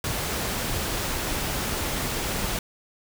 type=noise; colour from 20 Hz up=pink; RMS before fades=-28 dBFS; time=0.04-2.59 s; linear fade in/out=2 ms; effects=none